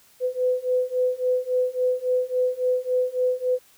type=beating tone pair; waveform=sine; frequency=502 / 505.6 Hz; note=B4 / B4; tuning=+28 / +41 cents; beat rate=3.6 Hz; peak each=-24 / -23 dBFS; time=0.2-3.59 s; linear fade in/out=50 ms; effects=white hiss -56 dBFS RMS until 3.77 s